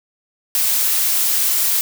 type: noise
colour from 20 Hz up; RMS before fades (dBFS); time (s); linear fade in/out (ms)
blue; -17; 0.55-1.81; 0
effects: none